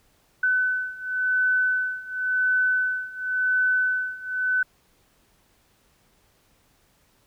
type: beating tone pair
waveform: sine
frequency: 1507 / 1507.93 Hz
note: F#6 / F#6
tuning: +31 / +32 cents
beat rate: 0.93 Hz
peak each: -25 / -23 dBFS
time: 0.43-4.63 s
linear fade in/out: 5 ms
effects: pink hiss -63 dBFS RMS until 7.26 s